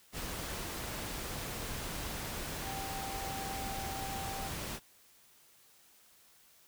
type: tone in noise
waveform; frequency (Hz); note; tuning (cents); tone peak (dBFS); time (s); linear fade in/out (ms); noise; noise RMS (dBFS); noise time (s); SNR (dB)
sine; 781; G5; -7; -41; 2.63-4.51; 50; pink; -40; 0.12-4.8; -4
effects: white hiss -63 dBFS RMS until 6.67 s